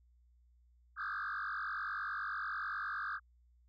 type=tone with frequency modulation; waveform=sine; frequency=1405 Hz; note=F6; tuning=10 cents sharp; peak=-35 dBFS; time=0.96-3.2 s; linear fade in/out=50 ms; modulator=49.4 Hz; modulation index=4.7; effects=tanh soft clip ceiling -34 dBFS + added 60 Hz sine -64 dBFS peak until 3.68 s